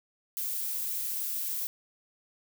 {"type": "noise", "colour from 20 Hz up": "violet", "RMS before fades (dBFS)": -33, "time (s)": [0.37, 1.67], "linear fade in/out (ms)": 0, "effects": []}